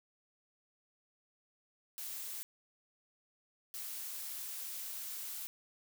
blue noise bursts at uneven times, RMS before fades -43 dBFS, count 2, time 1.98-2.43 / 3.74-5.47 s, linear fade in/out 0 ms, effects none

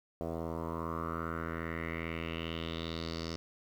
10% pulse tone with low-pass filter sweep, 82.41 Hz, E2, in tune, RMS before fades -38 dBFS, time 0.21-3.36 s, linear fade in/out 0 ms, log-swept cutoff 710 to 5200 Hz, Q 4.6, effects 10-bit

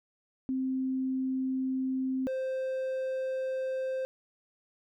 sine / triangle tone pair in turn, 261.6 / 523.2 Hz, C4 / C5, 0 / 0 cents, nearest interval octave, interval 1200 cents, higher second, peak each -28 dBFS, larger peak neither, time 0.49-2.27 / 2.27-4.05 s, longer neither, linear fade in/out 0 ms, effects none

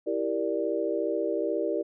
sine chord, E half-diminished seventh, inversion none, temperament equal, 329.6 / 392 / 466.2 / 587.3 Hz, E4 / G4 / Bb4 / D5, 0 / 0 / 0 / 0 cents, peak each -31 dBFS, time 0.06-1.83 s, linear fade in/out 20 ms, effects none

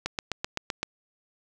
click train, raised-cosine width 0.2 ms, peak -11 dBFS, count 7, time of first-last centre 0.06-0.83 s, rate 7.79 Hz, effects none

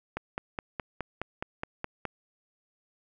click train, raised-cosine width 0.5 ms, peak -17 dBFS, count 10, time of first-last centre 0.17-2.053 s, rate 4.78 Hz, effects none

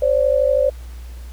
sine tone pair together, 524.4 / 577 Hz, C5 / D5, +4 / -31 cents, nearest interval major second, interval 165 cents, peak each -16 dBFS, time 0.02-0.7 s, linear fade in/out 5 ms, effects added 60 Hz sine -31 dBFS peak until 1.32 s + pink hiss -48 dBFS RMS until 1.32 s

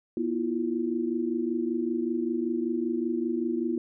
sine tone cluster, 241.1 / 324.3 / 349.5 Hz, B3 / E4 / F4, -41 / -28 / +1 cents, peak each -30 dBFS, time 0.17-3.78 s, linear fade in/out 2 ms, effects none

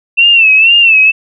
sine tone with vibrato, 2677 Hz, E7, 26 cents sharp, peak -3 dBFS, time 0.17-1.12 s, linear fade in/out 20 ms, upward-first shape sine, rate 2.1 Hz, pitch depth 91 cents each way, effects none

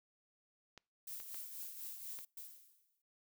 clicks, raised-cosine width 0.2 ms, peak -35 dBFS, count 4, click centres 0.777 / 1.201 / 1.345 / 2.189 s
violet noise with tremolo, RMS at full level -45 dBFS, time 1.07-2.25 s, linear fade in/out 5 ms, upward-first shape triangle, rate 4.1 Hz, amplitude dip 55%
violet noise with exponential decay, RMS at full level -47 dBFS, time 2.37-3.02 s, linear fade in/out 5 ms, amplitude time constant 140 ms
effects noise-tail reverb RT60 0.4 s tail -25 dB re dry

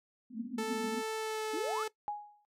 pink band-pass noise, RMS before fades -39 dBFS, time 0.3-1.03 s, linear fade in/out 50 ms, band 220 to 250 Hz, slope 96 dB/octave
sawtooth tone with pitch glide, 440 to 434.4 Hz, A4 to A4, 0 to -22 cents, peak -30 dBFS, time 0.58-1.88 s, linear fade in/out 5 ms, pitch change -22 cents, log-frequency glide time 1.17-1.43 s
sine exponential sweep, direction up, 276.7 to 1446 Hz, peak -35 dBFS, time 1.53-1.84 s, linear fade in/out 10 ms
sine tone with exponential decay, 830.6 Hz, G#5, in tune, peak -31 dBFS, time 2.08-2.45 s, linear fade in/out 0 ms, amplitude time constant 79 ms
effects noise-tail reverb RT60 0.1 s tail -17 dB re dry + low-pass 12000 Hz 12 dB/octave

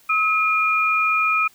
sine tone pair together, 1283 / 2422 Hz, E6 / D#7, -47 / -47 cents, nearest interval major seventh, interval 1100 cents, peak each -19 dBFS, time 0.09-1.48 s, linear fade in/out 10 ms, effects white hiss -54 dBFS RMS until 1.54 s

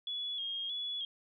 sine tone with vibrato, 3322 Hz, G#7, in tune, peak -35 dBFS, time 0.07-1.05 s, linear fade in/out 2 ms, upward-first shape square, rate 1.6 Hz, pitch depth 42 cents each way, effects none

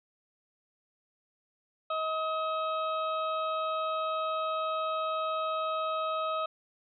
harmonic tone with a mistuned harmonic, 634 Hz, D#5, 32 cents sharp, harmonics 1 / 2 / 4 / 5 / 6, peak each -33 / -31 / -45 / -49 / -45 dBFS, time 1.9-6.46 s, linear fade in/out 5 ms, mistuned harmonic 4, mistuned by +31 cents, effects none

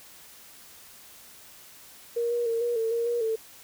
sine tone with pitch steps, 470.8 / 477.1 / 458.8 / 477.2 / 449.4 / 466.2 / 475.4 / 445.2 Hz, A#4 / A#4 / A#4 / A#4 / A4 / A#4 / A#4 / A4, +17 / +40 / -28 / +41 / +37 / 0 / +34 / +20 cents, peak -24 dBFS, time 2.16-3.36 s, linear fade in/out 10 ms, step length 150 ms, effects white hiss -50 dBFS RMS until 3.63 s

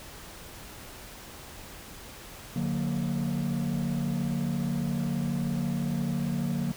triangle chord, D augmented, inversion none, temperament equal with one note detuned, 146.83 / 181.29 / 233.1 Hz, D3 / F#3 / A#3, 0 / -35 / 0 cents, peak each -28 dBFS, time 2.56-6.72 s, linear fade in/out 2 ms, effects tanh soft clip ceiling -21 dBFS + pink hiss -45 dBFS RMS until 6.76 s

